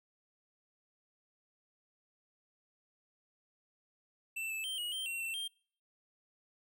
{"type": "tone with pitch steps", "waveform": "square", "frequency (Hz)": [2667, 2624, 3136, 2900, 3138, 2728, 2691, 3190], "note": ["E7", "E7", "G7", "F#7", "G7", "F7", "E7", "G7"], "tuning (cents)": [20, -9, 0, -35, 1, -41, 35, 30], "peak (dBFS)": -37, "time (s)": [4.36, 5.48], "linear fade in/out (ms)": 10, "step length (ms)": 140, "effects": ["noise-tail reverb RT60 0.5 s tail -24 dB re dry"]}